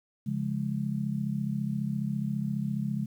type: chord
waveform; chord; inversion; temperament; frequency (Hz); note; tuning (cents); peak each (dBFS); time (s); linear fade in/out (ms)
sine; Db major; none; just; 138.59 / 173.24 / 207.9; Db3 / F3 / Ab3; 0 / -14 / +2; -32 / -35 / -31; 0.26-3.06; 10
effects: 10-bit